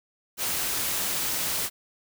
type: noise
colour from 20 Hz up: white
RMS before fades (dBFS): -28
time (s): 0.37-1.7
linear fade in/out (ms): 50
effects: none